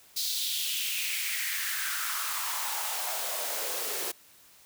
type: noise with high-pass filter sweep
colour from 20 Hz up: white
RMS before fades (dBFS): -32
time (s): 0.16-4.12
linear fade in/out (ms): 10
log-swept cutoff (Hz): 4300 to 380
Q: 3.5
effects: white hiss -57 dBFS RMS until 4.65 s